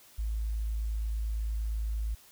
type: tone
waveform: sine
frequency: 54.3 Hz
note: A1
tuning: 22 cents flat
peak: -29 dBFS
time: 0.18-2.15 s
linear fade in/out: 10 ms
effects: white hiss -57 dBFS RMS until 2.31 s

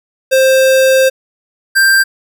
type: tone pair in turn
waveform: square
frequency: 527 / 1579.2 Hz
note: C5 / G6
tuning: +12 / +12 cents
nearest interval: octave + perfect fifth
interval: 1900 cents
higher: second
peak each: -7 dBFS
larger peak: neither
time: 0.31-1.1 / 1.75-2.04 s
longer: first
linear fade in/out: 20 ms
effects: none

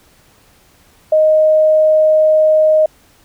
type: tone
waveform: sine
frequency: 622.3 Hz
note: D#5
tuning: in tune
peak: -7 dBFS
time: 1.12-2.86 s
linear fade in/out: 5 ms
effects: pink hiss -50 dBFS RMS until 3.24 s

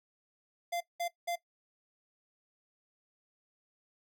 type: tone bursts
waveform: square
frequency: 692 Hz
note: F5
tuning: 16 cents flat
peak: -33 dBFS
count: 3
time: 0.72-1.358 s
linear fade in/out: 10 ms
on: 86 ms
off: 190 ms
effects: noise-tail reverb RT60 0.1 s tail -17 dB re dry

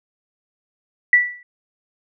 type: tone with exponential decay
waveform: sine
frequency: 1960 Hz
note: B6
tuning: 14 cents flat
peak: -6 dBFS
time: 1.13-1.43 s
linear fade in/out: 2 ms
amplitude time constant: 65 ms
effects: none

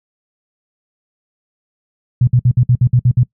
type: tone bursts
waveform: sine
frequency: 123.47 Hz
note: B2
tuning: in tune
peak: -7 dBFS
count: 9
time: 2.21-3.234 s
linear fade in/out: 5 ms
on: 64 ms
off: 56 ms
effects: noise-tail reverb RT60 0.1 s tail -22 dB re dry

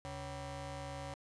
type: ring-modulated tone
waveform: 20% pulse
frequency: 209.9 Hz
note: G#3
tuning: 19 cents sharp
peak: -34 dBFS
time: 0.05-1.14 s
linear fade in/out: 0 ms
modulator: 346 Hz
effects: resampled to 22050 Hz

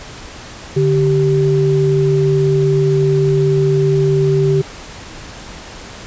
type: tone pair together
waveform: sine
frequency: 145.64 / 388.8 Hz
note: D3 / G4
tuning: -14 / -14 cents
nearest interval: octave + perfect fourth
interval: 1700 cents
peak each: -13 dBFS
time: 0.76-4.62 s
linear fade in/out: 10 ms
effects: pink hiss -33 dBFS RMS until 6.06 s + resampled to 16000 Hz

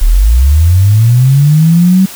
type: linear sweep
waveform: sine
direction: up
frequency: 33.62 to 192.8 Hz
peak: -3 dBFS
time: 0.01-2.06 s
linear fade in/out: 10 ms
effects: white hiss -28 dBFS RMS until 2.15 s

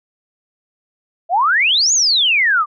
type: exponential two-way sweep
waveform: sine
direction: up then down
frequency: 645 to 6930 to 1144 Hz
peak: -11 dBFS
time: 1.29-2.66 s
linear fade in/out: 50 ms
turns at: 1.93 s
effects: none

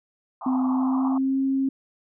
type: band-pass noise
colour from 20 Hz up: pink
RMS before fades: -33 dBFS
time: 0.41-1.18 s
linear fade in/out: 5 ms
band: 700 to 1200 Hz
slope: 96 dB/octave
type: tone with pitch glide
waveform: sine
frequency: 258.3 to 268.8 Hz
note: C4 to C4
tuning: -22 to +47 cents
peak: -20 dBFS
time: 0.46-1.69 s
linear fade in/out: 5 ms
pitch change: +69 cents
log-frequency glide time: 0.68-1.39 s
effects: none

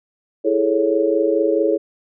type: chord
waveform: sine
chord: A major seventh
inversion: second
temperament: equal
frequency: 329.6 / 415.3 / 440 / 554.4 Hz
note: E4 / G#4 / A4 / C#5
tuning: 0 / 0 / 0 / 0 cents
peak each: -20 dBFS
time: 0.44-1.78 s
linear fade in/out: 20 ms
effects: none

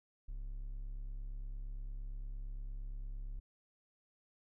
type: tone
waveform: triangle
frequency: 34.36 Hz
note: C#1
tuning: 14 cents flat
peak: -38 dBFS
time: 0.28-3.4 s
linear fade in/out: 10 ms
effects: none

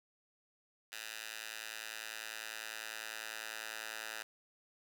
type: tone with high-pass filter sweep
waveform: 10% pulse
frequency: 110 Hz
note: A2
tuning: in tune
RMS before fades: -45 dBFS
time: 0.92-4.23 s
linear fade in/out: 5 ms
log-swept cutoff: 2100 to 1400 Hz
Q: 1
effects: none

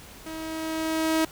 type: tone with level ramp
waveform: sawtooth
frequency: 319.4 Hz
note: D#4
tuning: 45 cents sharp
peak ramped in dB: -31 to -16 dBFS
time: 0.26-1.25 s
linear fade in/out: 5 ms
effects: pink hiss -46 dBFS RMS until 1.31 s

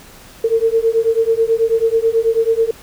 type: beating tone pair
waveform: sine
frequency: 448.9 / 458.1 Hz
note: A4 / A#4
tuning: +35 / -30 cents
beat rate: 9.2 Hz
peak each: -15 dBFS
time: 0.44-2.71 s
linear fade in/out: 5 ms
effects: pink hiss -41 dBFS RMS until 2.82 s

